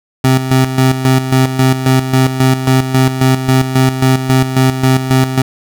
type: tone with tremolo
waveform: 25% pulse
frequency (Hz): 130.81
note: C3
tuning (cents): 0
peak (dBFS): -3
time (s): 0.24-5.42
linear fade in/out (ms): 5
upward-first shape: square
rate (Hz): 3.7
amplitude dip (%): 65
effects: none